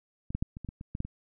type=clicks; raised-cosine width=5 ms; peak=-25 / -18 / -16 / -28 / -27 / -25 / -29 / -22 / -18 / -27 dBFS; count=10; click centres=0.305 / 0.35 / 0.425 / 0.569 / 0.647 / 0.689 / 0.811 / 0.951 / 1.004 / 1.05 s; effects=none